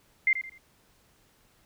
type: tone with echo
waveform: sine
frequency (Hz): 2093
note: C7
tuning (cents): 0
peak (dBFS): -19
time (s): 0.27-0.33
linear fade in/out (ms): 2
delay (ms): 83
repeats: 3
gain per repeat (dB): -10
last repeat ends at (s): 0.579
effects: pink hiss -64 dBFS RMS until 1.65 s